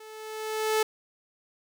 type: tone with level ramp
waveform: sawtooth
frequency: 435 Hz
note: A4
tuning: 20 cents flat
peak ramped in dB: -41 to -17 dBFS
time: 0-0.83 s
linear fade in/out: 5 ms
effects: none